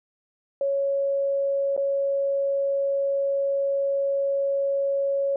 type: tone with dropouts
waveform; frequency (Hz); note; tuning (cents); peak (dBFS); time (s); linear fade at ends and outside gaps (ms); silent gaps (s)
sine; 554.4; C#5; 0; -21; 0.61-5.36; 2; 1.765-1.776
effects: none